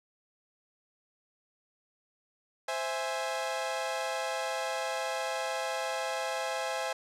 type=chord; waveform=sawtooth; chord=C augmented; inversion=none; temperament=equal; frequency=523.3 / 659.3 / 830.6 Hz; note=C5 / E5 / G#5; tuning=0 / 0 / 0 cents; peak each=-32 dBFS; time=2.68-6.93 s; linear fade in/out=5 ms; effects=low-pass 9000 Hz 12 dB/octave